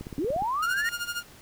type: click train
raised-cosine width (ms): 3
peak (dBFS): -24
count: 8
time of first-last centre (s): 0.01-0.422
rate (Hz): 17
type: linear sweep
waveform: sine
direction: up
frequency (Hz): 255.9 to 1891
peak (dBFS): -25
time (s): 0.18-0.89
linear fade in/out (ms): 0
type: tone with tremolo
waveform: sawtooth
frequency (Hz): 1415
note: F6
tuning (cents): +22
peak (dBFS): -24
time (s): 0.62-1.23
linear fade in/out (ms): 10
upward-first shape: sine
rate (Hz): 13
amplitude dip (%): 80
effects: pink hiss -51 dBFS RMS until 1.41 s